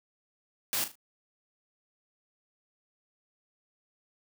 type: noise with echo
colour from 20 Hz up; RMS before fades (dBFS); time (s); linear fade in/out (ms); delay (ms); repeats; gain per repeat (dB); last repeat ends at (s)
white; -30; 0.73-0.84; 0; 38; 3; -10; 0.954
effects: high-pass 100 Hz 12 dB/octave